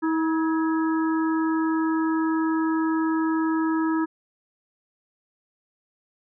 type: harmonic tone with a mistuned harmonic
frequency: 320.6 Hz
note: E4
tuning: 48 cents flat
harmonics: 1 / 3 / 4 / 5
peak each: -21 / -31 / -33 / -35 dBFS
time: 0.02-4.06 s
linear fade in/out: 20 ms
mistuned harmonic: 5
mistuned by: +62 cents
effects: none